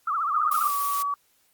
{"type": "tone with vibrato", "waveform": "sine", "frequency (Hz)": 1236, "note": "D#6", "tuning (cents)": -12, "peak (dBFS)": -23, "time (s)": [0.07, 0.68], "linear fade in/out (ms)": 5, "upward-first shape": "triangle", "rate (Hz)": 15, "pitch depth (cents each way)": 200}
{"type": "tone with pitch glide", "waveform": "sine", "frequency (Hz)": [1228, 1139.2], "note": ["D#6", "C#6"], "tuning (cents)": [-23, 47], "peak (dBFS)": -24, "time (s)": [0.34, 1.14], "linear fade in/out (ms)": 2, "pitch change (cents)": -130, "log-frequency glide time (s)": [0.59, 0.73]}
{"type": "noise", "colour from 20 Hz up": "blue", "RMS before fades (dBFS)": -32, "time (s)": [0.51, 1.03], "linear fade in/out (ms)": 10}
{"effects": ["white hiss -65 dBFS RMS until 1.53 s", "Opus 48 kbps"]}